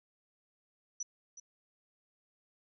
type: tone with echo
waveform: sine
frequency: 5920 Hz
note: F#8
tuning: in tune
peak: -35 dBFS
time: 1-1.03 s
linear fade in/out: 5 ms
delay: 370 ms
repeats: 1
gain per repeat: -12 dB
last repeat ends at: 1.4 s
effects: none